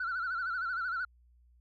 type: tone with vibrato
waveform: sine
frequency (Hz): 1425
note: F6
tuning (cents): +34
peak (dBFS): -30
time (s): 0-1.05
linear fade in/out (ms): 5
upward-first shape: sine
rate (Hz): 13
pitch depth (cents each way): 110
effects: tanh soft clip ceiling -29 dBFS + added 60 Hz sine -60 dBFS peak until 1.6 s